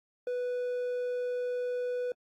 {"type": "tone with hard clipping", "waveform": "triangle", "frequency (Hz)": 493.9, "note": "B4", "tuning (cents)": 0, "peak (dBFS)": -31, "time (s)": [0.27, 2.12], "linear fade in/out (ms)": 2, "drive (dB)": 6, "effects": ["AAC 64 kbps"]}